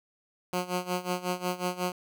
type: tone with tremolo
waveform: 10% pulse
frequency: 180.2 Hz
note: F#3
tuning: 45 cents flat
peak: -18 dBFS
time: 0.53-1.92 s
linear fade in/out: 2 ms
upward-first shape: sine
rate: 5.5 Hz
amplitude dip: 85%
effects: none